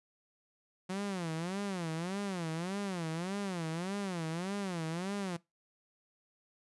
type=tone with vibrato; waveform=sawtooth; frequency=180 Hz; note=F#3; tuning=47 cents flat; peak=-31 dBFS; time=0.89-5.37 s; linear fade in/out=10 ms; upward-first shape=sine; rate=1.7 Hz; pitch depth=210 cents each way; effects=noise-tail reverb RT60 0.2 s tail -21 dB re dry + resampled to 24000 Hz